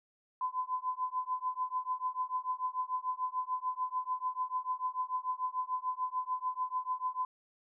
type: tone with tremolo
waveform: sine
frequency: 1015 Hz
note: B5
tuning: 47 cents sharp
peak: -28 dBFS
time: 0.41-7.25 s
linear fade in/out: 2 ms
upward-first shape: triangle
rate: 6.8 Hz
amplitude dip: 100%
effects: none